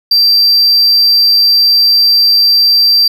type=tone; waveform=triangle; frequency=4699 Hz; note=D8; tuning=in tune; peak=-4 dBFS; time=0.11-3.08 s; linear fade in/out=5 ms; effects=none